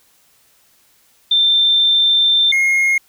sine / triangle tone pair in turn, 3573 / 2147 Hz, A7 / C7, +26 / +44 cents, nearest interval major sixth, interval 882 cents, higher first, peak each -10 dBFS, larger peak neither, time 1.31-2.52 / 2.52-2.98 s, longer first, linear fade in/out 5 ms, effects white hiss -55 dBFS RMS until 3.08 s

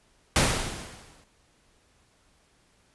pink noise with exponential decay, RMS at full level -19 dBFS, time 0.36-1.24 s, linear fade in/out 1 ms, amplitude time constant 190 ms, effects pink hiss -64 dBFS RMS until 2.94 s + resampled to 24000 Hz

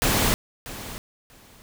pink noise with echo, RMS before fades -21 dBFS, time 0.02-0.34 s, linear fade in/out 0 ms, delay 640 ms, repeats 2, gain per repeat -15 dB, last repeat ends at 1.62 s, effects none

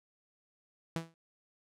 sawtooth tone with exponential decay, 164.81 Hz, E3, in tune, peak -26 dBFS, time 0.96-1.14 s, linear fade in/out 0 ms, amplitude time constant 37 ms, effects low-pass 10000 Hz 12 dB/octave

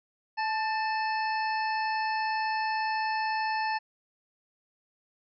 harmonic tone with a mistuned harmonic, 871 Hz, A5, 18 cents flat, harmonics 1 / 2 / 3 / 5 / 6, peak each -28 / -34 / -38 / -42 / -44 dBFS, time 0.37-3.79 s, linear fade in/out 20 ms, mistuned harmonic 2, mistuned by +40 cents, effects none

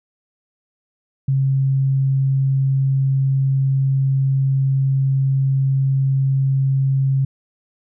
sine tone, 135.1 Hz, C#3, 44 cents flat, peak -14 dBFS, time 1.28-7.25 s, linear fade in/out 5 ms, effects none

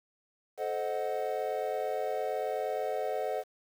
triangle chord, A diminished seventh, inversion none, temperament equal with one note detuned, 434.7 / 523.3 / 622.3 / 740 Hz, A4 / C5 / Eb5 / Gb5, -21 / 0 / 0 / 0 cents, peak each -34 dBFS, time 0.57-3.44 s, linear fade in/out 50 ms, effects 9-bit

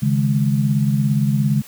sine chord, C# suspended second, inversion none, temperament just, 138.59 / 155.92 / 207.9 Hz, C#3 / D#3 / G#3, 0 / +4 / +2 cents, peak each -17 / -22 / -19 dBFS, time 0.02-1.62 s, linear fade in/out 10 ms, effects white hiss -42 dBFS RMS until 1.67 s

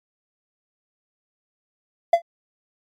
triangle tone with exponential decay, 680 Hz, F5, 46 cents flat, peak -5 dBFS, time 2.13-2.22 s, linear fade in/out 5 ms, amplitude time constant 19 ms, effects tanh soft clip ceiling -2 dBFS + MP3 64 kbps

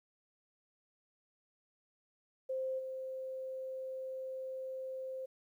sine tone with level steps, 523.3 Hz, C5, in tune, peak -34 / -39 dBFS, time 2.49-5.26 s, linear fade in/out 10 ms, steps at 2.78 s, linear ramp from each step 20 ms, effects 12-bit

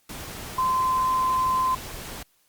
sine tone in noise, 1033 Hz, C6, 22 cents flat, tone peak -20 dBFS, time 0.58-1.75 s, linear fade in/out 5 ms, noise pink, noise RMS -37 dBFS, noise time 0.09-2.23 s, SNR +14 dB, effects white hiss -65 dBFS RMS until 2.48 s + Opus 48 kbps

